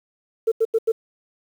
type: tone bursts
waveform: sine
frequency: 449.1 Hz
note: A4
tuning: 35 cents sharp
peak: -14 dBFS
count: 4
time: 0.47-0.92 s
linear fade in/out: 10 ms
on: 48 ms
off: 86 ms
effects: tanh soft clip ceiling -10 dBFS + 8-bit